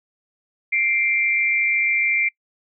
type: tone pair together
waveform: sine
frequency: 2103 / 2349 Hz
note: C7 / D7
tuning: +8 / 0 cents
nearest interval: major second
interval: 192 cents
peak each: -20 dBFS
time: 0.72-2.29 s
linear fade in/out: 10 ms
effects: noise-tail reverb RT60 0.1 s tail -26 dB re dry